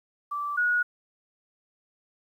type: tone pair in turn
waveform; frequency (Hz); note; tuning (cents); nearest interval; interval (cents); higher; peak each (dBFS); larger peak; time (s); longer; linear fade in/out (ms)
sine; 1165 / 1454.3; D6 / F#6; -14 / -30; major third; 384; second; -28 / -21; second; 0.31-0.57 / 0.57-0.83; neither; 10
effects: 10-bit